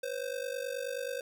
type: ring-modulated tone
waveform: square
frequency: 519 Hz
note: C5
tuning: 14 cents flat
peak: -32 dBFS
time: 0.03-1.21 s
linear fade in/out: 2 ms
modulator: 24.7 Hz
effects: none